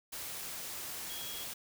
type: tone in noise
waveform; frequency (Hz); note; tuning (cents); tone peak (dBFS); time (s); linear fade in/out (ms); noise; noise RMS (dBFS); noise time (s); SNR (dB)
sine; 3311; G#7; -6; -45; 1.09-1.44; 10; white; -42; 0.12-1.54; -6
effects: none